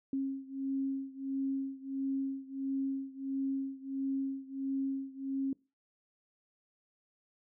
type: beating tone pair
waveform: sine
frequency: 270 / 271.5 Hz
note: C#4 / C#4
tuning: -45 / -36 cents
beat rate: 1.5 Hz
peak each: -35 / -37 dBFS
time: 0.13-5.53 s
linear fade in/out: 2 ms
effects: noise-tail reverb RT60 0.3 s tail -24 dB re dry